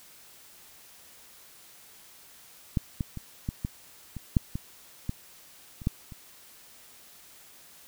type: clicks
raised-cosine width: 5 ms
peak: -12 / -16 / -24 / -17 / -17 / -24 / -8 / -19 / -17 / -29 / -12 / -30 dBFS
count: 12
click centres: 2.772 / 3.008 / 3.173 / 3.489 / 3.649 / 4.167 / 4.368 / 4.555 / 5.094 / 5.818 / 5.871 / 6.122 s
effects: white hiss -53 dBFS RMS until 7.87 s